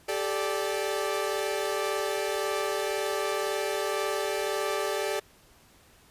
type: chord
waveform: sawtooth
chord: G suspended second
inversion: none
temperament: equal with one note detuned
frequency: 392 / 433.9 / 587.3 Hz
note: G4 / A4 / D5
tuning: 0 / -24 / 0 cents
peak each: -28 dBFS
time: 0.08-5.2 s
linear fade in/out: 10 ms
effects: pink hiss -58 dBFS RMS until 6.1 s + resampled to 32000 Hz